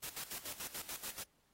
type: noise with tremolo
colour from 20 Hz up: white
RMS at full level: -43 dBFS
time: 0.02-1.24 s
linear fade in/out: 20 ms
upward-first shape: square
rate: 6.9 Hz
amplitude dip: 75%
effects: pink hiss -75 dBFS RMS until 1.53 s + AAC 48 kbps